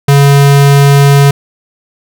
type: tone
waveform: square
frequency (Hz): 140.8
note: C#3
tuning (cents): +27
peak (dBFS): -3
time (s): 0.08-1.31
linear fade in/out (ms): 5
effects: none